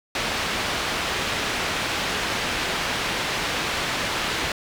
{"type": "low-pass noise", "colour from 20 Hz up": "white", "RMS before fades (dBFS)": -26, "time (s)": [0.15, 4.52], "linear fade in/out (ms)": 2, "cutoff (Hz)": 3200, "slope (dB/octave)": 12, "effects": []}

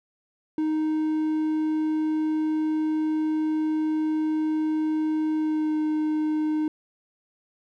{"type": "tone with pitch glide", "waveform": "triangle", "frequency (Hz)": [311.1, 307.9], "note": ["D#4", "D#4"], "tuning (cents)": [0, -18], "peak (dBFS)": -20, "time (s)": [0.58, 6.68], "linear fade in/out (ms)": 2, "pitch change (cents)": -18, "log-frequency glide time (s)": [5.36, 5.77], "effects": []}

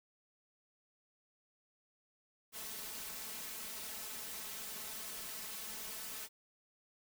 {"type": "noise with comb filter", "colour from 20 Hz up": "white", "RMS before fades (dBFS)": -45, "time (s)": [2.52, 6.29], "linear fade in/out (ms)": 50, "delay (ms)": 4.6, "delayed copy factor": 0.95, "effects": []}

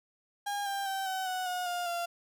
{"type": "tone with pitch steps", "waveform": "35% pulse", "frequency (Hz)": [812, 793.5, 775.3, 757.6, 740.3, 723.4, 706.9, 690.7], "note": ["G#5", "G5", "G5", "F#5", "F#5", "F#5", "F5", "F5"], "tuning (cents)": [-39, 21, -19, 41, 1, -39, 21, -19], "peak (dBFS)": -30, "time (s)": [0.46, 2.06], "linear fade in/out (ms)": 10, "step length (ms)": 200, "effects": []}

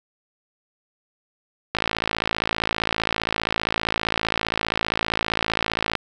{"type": "click train", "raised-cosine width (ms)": 0.3, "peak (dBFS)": -5, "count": 233, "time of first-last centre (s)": [1.75, 5.953], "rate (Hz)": 55.2, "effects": []}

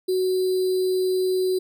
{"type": "tone with sample-and-hold", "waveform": "sine", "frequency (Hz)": 371.2, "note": "F#4", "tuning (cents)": 6, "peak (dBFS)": -19, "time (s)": [0.08, 1.59], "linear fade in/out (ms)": 10, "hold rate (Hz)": 4410, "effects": []}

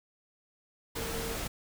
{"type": "tone in noise", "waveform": "sine", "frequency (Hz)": 457.1, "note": "A#4", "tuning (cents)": -34, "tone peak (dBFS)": -39, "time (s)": [0.96, 1.36], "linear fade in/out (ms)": 10, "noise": "pink", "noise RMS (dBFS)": -36, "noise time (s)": [0.95, 1.48], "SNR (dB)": -6, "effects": []}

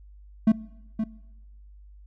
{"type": "tone with echo", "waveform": "triangle", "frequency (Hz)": 220, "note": "A3", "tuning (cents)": 0, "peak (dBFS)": -12, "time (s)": [0.47, 0.52], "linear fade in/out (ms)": 5, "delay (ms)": 520, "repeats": 1, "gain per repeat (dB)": -9, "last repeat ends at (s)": 1.04, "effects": ["noise-tail reverb RT60 1.0 s tail -21 dB re dry", "added 50 Hz sine -46 dBFS peak until 2.06 s"]}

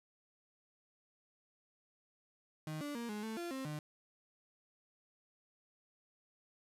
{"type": "tone with pitch steps", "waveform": "35% pulse", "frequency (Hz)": [155.1, 291.2, 235.1, 209.8, 221.4, 344.8, 265.4, 150.8], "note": ["D#3", "D4", "A#3", "G#3", "A3", "F4", "C4", "D3"], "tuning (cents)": [-5, -15, 15, 18, 11, -22, 25, 46], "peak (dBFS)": -38, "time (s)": [2.67, 3.79], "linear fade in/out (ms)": 2, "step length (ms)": 140, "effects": ["resampled to 32000 Hz", "11-bit"]}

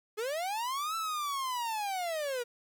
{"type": "linear two-way sweep", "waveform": "45% pulse", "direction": "up then down", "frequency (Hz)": [408.8, 1336, 467.4], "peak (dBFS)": -32, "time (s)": [0.17, 2.44], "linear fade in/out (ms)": 20, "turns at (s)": 0.96, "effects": ["11-bit"]}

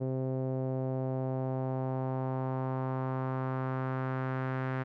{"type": "tone with low-pass filter sweep", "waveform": "sawtooth", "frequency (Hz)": 130.81, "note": "C3", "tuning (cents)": 0, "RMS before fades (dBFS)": -33, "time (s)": [0, 4.84], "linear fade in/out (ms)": 20, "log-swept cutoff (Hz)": [490, 1700], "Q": 1.9, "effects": []}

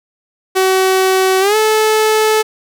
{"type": "tone with pitch glide", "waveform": "sawtooth", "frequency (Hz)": [377.8, 434], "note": ["F#4", "A4"], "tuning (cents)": [36, -24], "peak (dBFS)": -6, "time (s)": [0.55, 2.43], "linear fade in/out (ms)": 20, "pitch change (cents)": 240, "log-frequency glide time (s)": [1.4, 1.56], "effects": []}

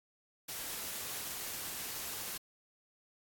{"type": "noise", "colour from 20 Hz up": "white", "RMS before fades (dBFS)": -41, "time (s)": [0.48, 2.38], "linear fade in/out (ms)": 10, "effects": ["AAC 64 kbps"]}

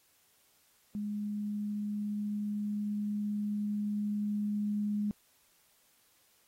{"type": "tone with level ramp", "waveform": "sine", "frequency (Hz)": 207.7, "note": "G#3", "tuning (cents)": 0, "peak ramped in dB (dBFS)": [-33, -29], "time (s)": [0.95, 5.11], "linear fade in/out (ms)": 0, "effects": ["white hiss -68 dBFS RMS until 6.47 s", "AAC 48 kbps"]}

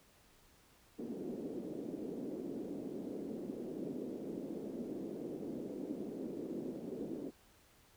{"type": "band-pass noise", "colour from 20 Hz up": "pink", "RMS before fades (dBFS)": -43, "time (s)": [0.98, 7.31], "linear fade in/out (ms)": 20, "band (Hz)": [230, 420], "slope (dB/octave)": 24, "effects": ["pink hiss -66 dBFS RMS until 7.96 s"]}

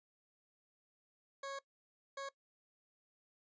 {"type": "tone bursts at uneven times", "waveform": "20% pulse", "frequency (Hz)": 550, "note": "C#5", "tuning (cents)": -14, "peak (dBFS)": -37, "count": 2, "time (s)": [[1.43, 1.59], [2.17, 2.29]], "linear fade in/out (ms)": 5, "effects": ["noise-tail reverb RT60 0.1 s tail -19 dB re dry", "resampled to 16000 Hz"]}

